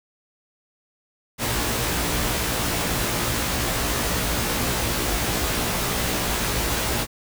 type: noise with comb filter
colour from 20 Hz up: pink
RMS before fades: -24 dBFS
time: 1.38-7.07 s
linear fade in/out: 50 ms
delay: 17 ms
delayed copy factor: +1
effects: none